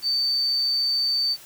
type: tone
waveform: sine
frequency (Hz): 4567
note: D8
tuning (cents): -49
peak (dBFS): -20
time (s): 0.02-1.37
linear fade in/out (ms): 50
effects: white hiss -46 dBFS RMS until 1.45 s